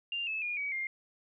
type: tone with pitch steps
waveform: sine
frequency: 2792 / 2605 / 2431 / 2268 / 2116 Hz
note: F7 / E7 / D#7 / C#7 / C7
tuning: -1 / -21 / -41 / +39 / +19 cents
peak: -32 dBFS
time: 0.12-0.87 s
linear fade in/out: 2 ms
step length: 150 ms
effects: none